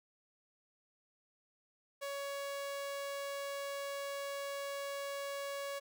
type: tone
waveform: sawtooth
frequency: 560 Hz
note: C#5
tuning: 18 cents sharp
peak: -35 dBFS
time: 2.01-5.8 s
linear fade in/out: 20 ms
effects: none